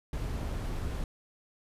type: noise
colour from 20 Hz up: brown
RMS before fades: -34 dBFS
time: 0.13-1.04 s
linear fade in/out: 2 ms
effects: resampled to 32000 Hz